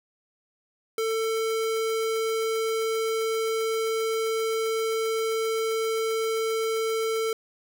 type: tone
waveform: square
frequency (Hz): 446.2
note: A4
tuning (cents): +24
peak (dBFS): -25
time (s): 0.98-7.33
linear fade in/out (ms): 2
effects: none